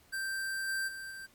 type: tone with level steps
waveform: square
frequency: 1568 Hz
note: G6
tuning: in tune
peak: -34 / -32 / -41 / -43 dBFS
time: 0.12-1.27 s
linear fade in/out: 20 ms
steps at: 0.67 / 0.87 / 1.1 s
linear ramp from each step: 20 ms
effects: pink hiss -63 dBFS RMS until 1.34 s + MP3 96 kbps